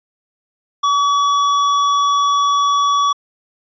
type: tone with hard clipping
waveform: sine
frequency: 1138 Hz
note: C#6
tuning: 45 cents sharp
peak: -14 dBFS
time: 0.83-3.13 s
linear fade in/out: 10 ms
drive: 10 dB
effects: resampled to 16000 Hz